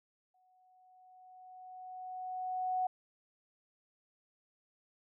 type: tone with exponential growth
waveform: sine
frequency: 740 Hz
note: F#5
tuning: in tune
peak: -29 dBFS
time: 0.34-2.87 s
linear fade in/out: 5 ms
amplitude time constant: 550 ms
effects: none